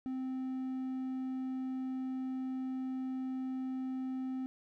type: tone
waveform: triangle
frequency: 260.1 Hz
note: C4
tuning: 10 cents flat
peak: -33 dBFS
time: 0.06-4.46 s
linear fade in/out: 0 ms
effects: none